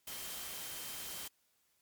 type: tone in noise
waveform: sine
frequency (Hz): 3136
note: G7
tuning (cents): 0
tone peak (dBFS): -53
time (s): 0.07-1.28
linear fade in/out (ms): 5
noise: white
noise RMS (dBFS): -44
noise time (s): 0.07-1.28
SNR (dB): -12
effects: white hiss -75 dBFS RMS until 1.81 s + MP3 96 kbps